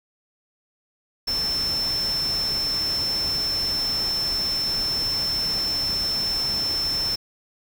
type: tone in noise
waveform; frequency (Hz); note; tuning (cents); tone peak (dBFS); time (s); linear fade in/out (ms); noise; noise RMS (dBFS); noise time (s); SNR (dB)
sine; 5330; E8; +18; -22; 1.27-7.16; 10; pink; -34; 1.27-7.16; +9
effects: none